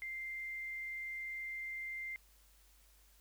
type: tone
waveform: sine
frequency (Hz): 2093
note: C7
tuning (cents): 0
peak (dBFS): -40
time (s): 0.02-2.16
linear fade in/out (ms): 0
effects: added 50 Hz sine -65 dBFS peak until 3.2 s + white hiss -68 dBFS RMS until 3.2 s

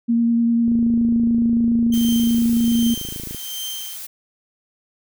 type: tone with vibrato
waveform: sine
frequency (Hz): 233.1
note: A#3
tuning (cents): 0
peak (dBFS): -14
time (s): 0.08-2.95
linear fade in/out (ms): 20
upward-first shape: triangle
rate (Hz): 10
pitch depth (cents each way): 14
type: click train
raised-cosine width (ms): 3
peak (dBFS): -20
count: 73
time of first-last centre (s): 0.68-3.347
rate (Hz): 27
type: tone with tremolo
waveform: sawtooth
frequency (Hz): 3136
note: G7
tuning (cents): 0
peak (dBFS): -23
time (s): 1.92-3.97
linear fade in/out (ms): 5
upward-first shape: triangle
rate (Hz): 1.3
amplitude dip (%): 100
type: noise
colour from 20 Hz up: blue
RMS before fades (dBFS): -33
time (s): 1.93-4.07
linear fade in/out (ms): 10
effects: none

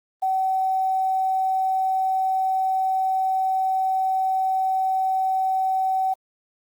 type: tone with quantisation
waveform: sine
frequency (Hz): 760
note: F#5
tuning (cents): +46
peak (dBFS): -19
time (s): 0.22-6.14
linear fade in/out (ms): 10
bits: 8
effects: Opus 24 kbps

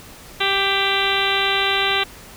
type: harmonic tone with a mistuned harmonic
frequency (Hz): 392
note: G4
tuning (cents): 0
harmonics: 1 / 2 / 3 / 4 / 5 / 6 / 7 / 8 / 9 / 10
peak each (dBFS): -26 / -26 / -26 / -26 / -26 / -26 / -26 / -26 / -26 / -26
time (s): 0.4-2.04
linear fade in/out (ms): 10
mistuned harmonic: 5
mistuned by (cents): +29
effects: pink hiss -41 dBFS RMS until 2.36 s

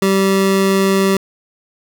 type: tone pair together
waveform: square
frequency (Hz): 193.7 / 387.4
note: G3 / G4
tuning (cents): -20 / -20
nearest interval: octave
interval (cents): 1200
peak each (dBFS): -15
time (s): 0.02-1.17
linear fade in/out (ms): 2
effects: 8-bit

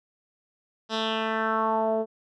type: tone with low-pass filter sweep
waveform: 10% pulse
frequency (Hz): 221.3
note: A3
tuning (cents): +10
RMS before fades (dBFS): -26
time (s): 0.89-2.06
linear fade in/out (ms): 50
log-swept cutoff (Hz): 4600 to 510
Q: 3.2
effects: none

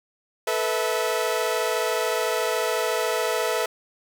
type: chord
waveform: sawtooth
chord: A suspended second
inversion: none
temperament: equal with one note detuned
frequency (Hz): 440 / 493.9 / 650.2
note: A4 / B4 / E5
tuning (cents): 0 / 0 / -24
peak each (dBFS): -23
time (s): 0.47-3.66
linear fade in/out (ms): 5
effects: none

